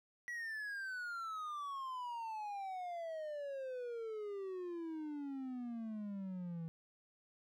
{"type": "exponential sweep", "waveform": "triangle", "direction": "down", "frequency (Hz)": [1945, 161.9], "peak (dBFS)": -39, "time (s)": [0.28, 6.68], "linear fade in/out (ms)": 0, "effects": []}